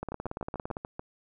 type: two click trains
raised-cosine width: 1 ms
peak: -22 / -20 dBFS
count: 7 / 14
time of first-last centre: 0.12-0.995 / 0.03-0.769 s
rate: 6.86 / 17.6 Hz
effects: none

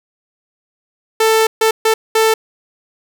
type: tone bursts at uneven times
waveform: sawtooth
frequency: 442.9 Hz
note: A4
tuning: 11 cents sharp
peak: -6 dBFS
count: 4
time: 1.2-1.47 / 1.61-1.71 / 1.85-1.94 / 2.15-2.34 s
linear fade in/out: 5 ms
effects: none

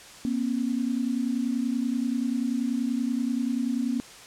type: tone pair together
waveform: sine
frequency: 238.5 / 268.9 Hz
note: A#3 / C4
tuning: +40 / +47 cents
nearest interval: major second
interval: 207 cents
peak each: -26 / -28 dBFS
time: 0.25-4 s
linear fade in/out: 0 ms
effects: white hiss -46 dBFS RMS until 4.26 s + low-pass 8000 Hz 12 dB/octave

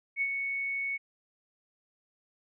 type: tone with ADSR envelope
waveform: sine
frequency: 2217 Hz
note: C#7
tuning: in tune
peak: -25 dBFS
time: 0.16-0.98 s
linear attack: 55 ms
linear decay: 55 ms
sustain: -5 dB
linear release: 24 ms
effects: none

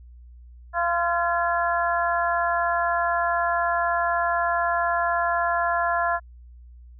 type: harmonic tone with a mistuned harmonic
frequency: 344 Hz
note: F4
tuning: 26 cents flat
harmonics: 2 / 3 / 4 / 5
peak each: -24 / -26 / -27 / -28 dBFS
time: 0.73-6.2 s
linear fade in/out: 50 ms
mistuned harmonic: 5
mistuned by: -21 cents
effects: added 60 Hz sine -43 dBFS peak until 6.99 s

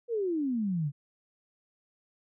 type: exponential sweep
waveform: sine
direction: down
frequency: 489.1 to 136.2 Hz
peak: -27 dBFS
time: 0.08-0.92 s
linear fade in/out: 50 ms
effects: none

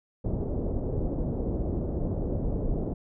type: low-pass noise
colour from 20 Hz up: pink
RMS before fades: -29 dBFS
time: 0.24-2.94 s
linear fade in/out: 10 ms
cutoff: 550 Hz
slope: 24 dB/octave
effects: none

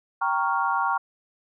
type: chord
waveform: sine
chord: G half-diminished seventh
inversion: none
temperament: equal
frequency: 784 / 932.3 / 1108.7 / 1396.9 Hz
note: G5 / Bb5 / Db6 / F6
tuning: 0 / 0 / 0 / 0 cents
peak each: -28 / -26 / -26 / -28 dBFS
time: 0.21-0.98 s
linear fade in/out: 10 ms
effects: none

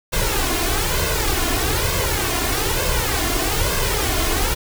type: noise with flanger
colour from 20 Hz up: pink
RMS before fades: -20 dBFS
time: 0.12-4.55 s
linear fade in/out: 20 ms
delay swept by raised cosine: 1.9 to 2.87 ms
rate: 1.1 Hz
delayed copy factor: +0.7
effects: none

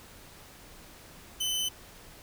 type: tone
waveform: sawtooth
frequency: 3035 Hz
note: F#7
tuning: 43 cents sharp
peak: -25 dBFS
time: 1.4-1.69 s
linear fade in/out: 10 ms
effects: pink hiss -51 dBFS RMS until 2.22 s

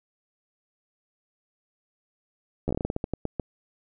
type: slowing click train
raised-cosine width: 2 ms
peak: -14 dBFS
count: 14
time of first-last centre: 2.68-3.397 s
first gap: 12 ms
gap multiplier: 1.23
effects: none

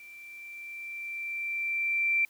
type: tone with level ramp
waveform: sine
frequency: 2349 Hz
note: D7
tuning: in tune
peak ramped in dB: -46 to -22 dBFS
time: 0-2.25 s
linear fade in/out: 2 ms
effects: white hiss -61 dBFS RMS until 2.29 s

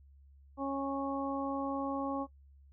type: harmonic tone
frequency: 275.1 Hz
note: C#4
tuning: 13 cents flat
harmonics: 1 / 2 / 3 / 4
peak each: -35 / -38 / -40 / -41 dBFS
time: 0.57-2.27 s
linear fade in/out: 50 ms
effects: noise-tail reverb RT60 0.1 s tail -17 dB re dry + added 69 Hz sine -56 dBFS peak until 2.72 s

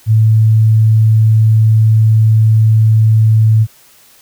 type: tone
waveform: sine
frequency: 110 Hz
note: A2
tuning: in tune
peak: -5 dBFS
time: 0.06-3.67 s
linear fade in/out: 50 ms
effects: white hiss -45 dBFS RMS until 4.21 s

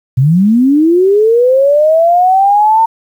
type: linear sweep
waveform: sine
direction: up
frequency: 120.8 to 912 Hz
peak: -5 dBFS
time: 0.17-2.86 s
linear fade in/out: 10 ms
effects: 7-bit

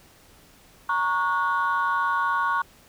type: chord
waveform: sine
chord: F# major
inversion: first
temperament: equal with one note detuned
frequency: 932.3 / 1108.7 / 1454.6 Hz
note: A#5 / C#6 / F#6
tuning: 0 / 0 / -30 cents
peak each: -26 / -23 / -25 dBFS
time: 0.89-2.62 s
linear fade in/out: 5 ms
effects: tanh soft clip ceiling -15 dBFS + pink hiss -54 dBFS RMS until 2.88 s

